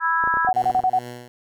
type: chord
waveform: sine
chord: E major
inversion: second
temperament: just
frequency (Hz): 988.9 / 1318.5 / 1648.1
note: B5 / E6 / G#6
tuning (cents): +2 / 0 / -14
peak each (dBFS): -22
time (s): 0-0.51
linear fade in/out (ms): 50
type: clicks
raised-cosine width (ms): 1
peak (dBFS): -18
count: 11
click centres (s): 0.239 / 0.275 / 0.34 / 0.371 / 0.448 / 0.489 / 0.641 / 0.699 / 0.749 / 0.793 / 0.837
type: tone bursts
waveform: sine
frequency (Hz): 746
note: F#5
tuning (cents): +14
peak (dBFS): -15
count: 6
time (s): 0.47-0.99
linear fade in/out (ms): 5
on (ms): 60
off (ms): 32
type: tone with tremolo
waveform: 10% pulse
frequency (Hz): 122.3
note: B2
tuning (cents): -16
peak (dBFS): -24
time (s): 0.54-1.28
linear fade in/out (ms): 0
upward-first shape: triangle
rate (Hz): 2.3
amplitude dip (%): 80
effects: none